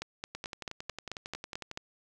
two click trains, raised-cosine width 0.2 ms, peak -22 / -19 dBFS, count 16 / 9, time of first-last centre 0.35-1.714 / 0.02-1.774 s, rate 11 / 4.56 Hz, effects none

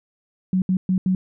sine tone bursts at uneven times, 186.1 Hz, F#3, 10 cents sharp, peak -16 dBFS, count 4, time 0.53-0.62 / 0.69-0.77 / 0.89-0.98 / 1.06-1.15 s, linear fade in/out 2 ms, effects none

